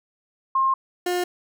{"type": "tone pair in turn", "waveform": ["sine", "30% pulse"], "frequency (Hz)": [1065, 357], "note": ["C6", "F4"], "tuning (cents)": [30, 38], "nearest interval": "octave + perfect fifth", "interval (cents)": 1892, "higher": "first", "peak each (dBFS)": [-17, -19], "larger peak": "first", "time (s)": [[0.55, 0.74], [1.06, 1.24]], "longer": "first", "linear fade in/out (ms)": 5, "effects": []}